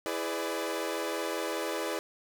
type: chord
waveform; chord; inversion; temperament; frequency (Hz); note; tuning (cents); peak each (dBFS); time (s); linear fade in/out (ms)
sawtooth; E dominant seventh; none; equal with one note detuned; 329.6 / 415.3 / 502.5 / 587.3; E4 / G#4 / B4 / D5; 0 / 0 / +30 / 0; -33; 0.06-1.99; 0
effects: 10-bit